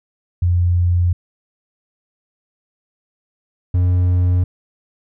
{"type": "tone pair in turn", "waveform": ["sine", "triangle"], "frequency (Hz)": [88, 89.8], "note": ["F2", "F2"], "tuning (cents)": [14, 49], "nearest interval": "unison", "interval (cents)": 35, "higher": "second", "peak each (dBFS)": [-12, -10], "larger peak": "second", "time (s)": [[0.42, 1.13], [3.74, 4.44]], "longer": "first", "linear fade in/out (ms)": 5, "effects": []}